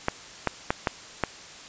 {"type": "clicks", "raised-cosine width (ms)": 0.5, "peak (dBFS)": -7, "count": 5, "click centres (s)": [0.084, 0.473, 0.705, 0.872, 1.237], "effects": ["white hiss -44 dBFS RMS until 1.68 s", "resampled to 16000 Hz"]}